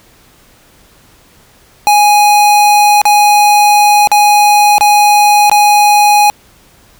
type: tone with dropouts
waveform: square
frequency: 830 Hz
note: G#5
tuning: 1 cent flat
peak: -5 dBFS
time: 1.87-6.3 s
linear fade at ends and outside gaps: 0 ms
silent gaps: 3.016-3.054 / 4.073-4.116 / 4.782-4.809 / 5.497-5.515 s
effects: pink hiss -45 dBFS RMS until 6.99 s